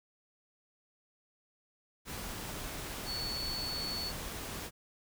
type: tone in noise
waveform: sine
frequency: 4435 Hz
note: C#8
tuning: in tune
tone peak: -36 dBFS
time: 3.05-4.13 s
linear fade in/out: 50 ms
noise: pink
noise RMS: -41 dBFS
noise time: 2.05-4.71 s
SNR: +2 dB
effects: none